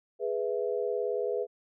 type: chord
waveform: sine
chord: E major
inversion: first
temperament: equal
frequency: 415.3 / 493.9 / 659.3 Hz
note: G#4 / B4 / E5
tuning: 0 / 0 / 0 cents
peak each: -31 / -31 / -37 dBFS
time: 0.19-1.47 s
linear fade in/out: 50 ms
effects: none

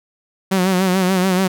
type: tone with vibrato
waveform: sawtooth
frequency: 186.2 Hz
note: F#3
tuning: 11 cents sharp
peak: -10 dBFS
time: 0.51-1.48 s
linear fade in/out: 10 ms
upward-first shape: sine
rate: 6.9 Hz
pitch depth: 62 cents each way
effects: none

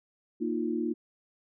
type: chord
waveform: sine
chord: Bb suspended fourth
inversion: none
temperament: just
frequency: 233.1 / 310.8 / 349.6 Hz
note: Bb3 / Eb4 / F4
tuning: 0 / -2 / +2 cents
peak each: -32 dBFS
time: 0.4-0.94 s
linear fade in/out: 20 ms
effects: none

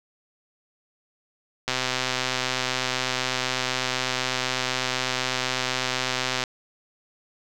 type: click train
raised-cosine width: 0.2 ms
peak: -7 dBFS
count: 610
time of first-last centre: 1.68-6.438 s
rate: 128 Hz
effects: none

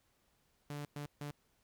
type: tone bursts at uneven times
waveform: sawtooth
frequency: 145.8 Hz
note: D3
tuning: 12 cents flat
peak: -37 dBFS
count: 3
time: 0.7-0.85 / 0.96-1.06 / 1.21-1.31 s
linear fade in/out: 2 ms
effects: pink hiss -75 dBFS RMS until 1.63 s

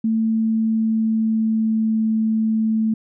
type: tone with pitch glide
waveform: sine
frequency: 222.8 to 220.4 Hz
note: A3 to A3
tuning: +22 to +3 cents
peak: -16 dBFS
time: 0.04-2.94 s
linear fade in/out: 5 ms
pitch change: -19 cents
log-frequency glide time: 0.17-2.01 s
effects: none

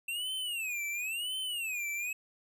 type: tone with vibrato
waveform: square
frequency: 2675 Hz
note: E7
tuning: 25 cents sharp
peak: -34 dBFS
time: 0.08-2.13 s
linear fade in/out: 5 ms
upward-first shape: sine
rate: 0.96 Hz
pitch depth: 240 cents each way
effects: none

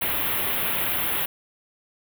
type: band-stop noise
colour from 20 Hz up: white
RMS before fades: -25 dBFS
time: 0.01-1.26 s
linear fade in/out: 10 ms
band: 3500 to 11000 Hz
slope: 48 dB/octave
effects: none

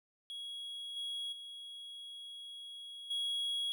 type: tone with level steps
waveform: triangle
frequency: 3322 Hz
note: G#7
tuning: in tune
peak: -40 / -36 / -44 / -32 dBFS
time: 0.3-3.72 s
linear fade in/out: 0 ms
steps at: 0.96 / 1.32 / 3.1 s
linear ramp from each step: 10 ms
effects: none

